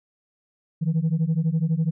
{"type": "beating tone pair", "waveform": "sine", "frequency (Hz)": [155.56, 167.56], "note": ["D#3", "E3"], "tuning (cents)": [0, 29], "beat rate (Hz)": 12, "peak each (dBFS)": -21, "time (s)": [0.81, 1.91], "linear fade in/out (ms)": 20, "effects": ["tanh soft clip ceiling -16 dBFS"]}